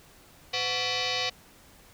sine tone with frequency modulation, 733 Hz, F#5, 16 cents flat, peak -26 dBFS, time 0.53-1.3 s, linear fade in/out 10 ms, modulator 619 Hz, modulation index 7.2, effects pink hiss -55 dBFS RMS until 1.93 s

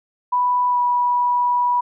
sine tone with pitch glide, 987.8 to 976.5 Hz, B5 to B5, 0 to -20 cents, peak -15 dBFS, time 0.32-1.81 s, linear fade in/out 10 ms, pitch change -20 cents, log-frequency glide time 0.69-0.78 s, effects none

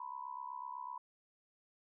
sine tone with amplitude modulation, 987.8 Hz, B5, in tune, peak -38 dBFS, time 0-0.98 s, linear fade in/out 5 ms, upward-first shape sine, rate 68 Hz, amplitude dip 90%, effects none

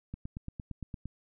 click train, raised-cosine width 5 ms, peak -26 dBFS, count 9, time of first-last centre 0.14-1.056 s, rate 8.73 Hz, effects none

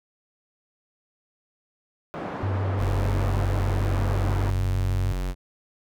pink band-pass noise, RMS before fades -33 dBFS, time 2.14-4.5 s, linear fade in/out 0 ms, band 180 to 1200 Hz, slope 12 dB/octave
sine tone with vibrato, 96.4 Hz, G2, 28 cents flat, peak -23 dBFS, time 2.43-5.12 s, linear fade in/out 0 ms, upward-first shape triangle, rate 6.5 Hz, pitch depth 36 cents each way
square tone, 45.88 Hz, F#1, 14 cents flat, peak -26 dBFS, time 2.77-5.35 s, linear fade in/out 50 ms
effects none

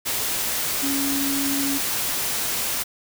sine tone in noise, 277.2 Hz, C#4, in tune, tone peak -24 dBFS, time 0.82-1.79 s, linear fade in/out 20 ms, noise white, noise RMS -25 dBFS, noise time 0.05-2.84 s, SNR -2 dB, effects none

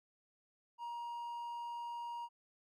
triangle tone, 946 Hz, A#5, 25 cents sharp, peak -39 dBFS, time 0.78-2.29 s, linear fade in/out 50 ms, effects none

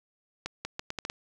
accelerating click train, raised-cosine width 0.2 ms, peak -16 dBFS, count 7, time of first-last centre 0.46-1.099 s, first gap 190 ms, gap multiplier 0.76, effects none

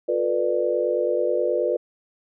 sine chord, B half-diminished seventh, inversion second, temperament just, 355.6 / 444.5 / 493.9 / 592.7 Hz, F4 / A4 / B4 / D5, +31 / +18 / 0 / +16 cents, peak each -26 / -28 / -23 / -25 dBFS, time 0.08-1.77 s, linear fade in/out 10 ms, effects none

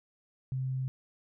sine tone, 130.81 Hz, C3, in tune, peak -30 dBFS, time 0.52-0.88 s, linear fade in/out 0 ms, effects none

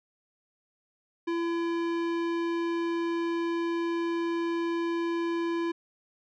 sine tone with tanh clipping, 337.4 Hz, E4, 40 cents sharp, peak -29 dBFS, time 1.27-5.72 s, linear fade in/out 10 ms, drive 18 dB, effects none

